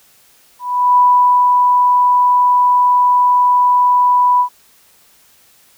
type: tone with ADSR envelope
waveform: sine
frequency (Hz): 987.8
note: B5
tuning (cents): 0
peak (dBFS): -6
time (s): 0.59-4.49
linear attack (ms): 380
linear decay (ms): 490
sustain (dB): -2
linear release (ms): 87
effects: white hiss -50 dBFS RMS until 5.77 s